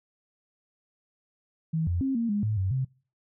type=tone with pitch steps; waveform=sine; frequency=160.8 / 87.2 / 267.9 / 231.5 / 205.8 / 107.7 / 94.9 / 131.4 Hz; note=E3 / F2 / C4 / A#3 / G#3 / A2 / F#2 / C3; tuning=-43 / -2 / +41 / -12 / -16 / -37 / +44 / +8 cents; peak=-24 dBFS; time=1.73-2.85 s; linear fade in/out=10 ms; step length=140 ms; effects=noise-tail reverb RT60 0.4 s tail -25 dB re dry